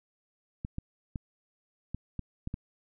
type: clicks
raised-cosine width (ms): 5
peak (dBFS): -22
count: 7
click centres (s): 0.649 / 0.784 / 1.158 / 1.946 / 2.193 / 2.474 / 2.541
effects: none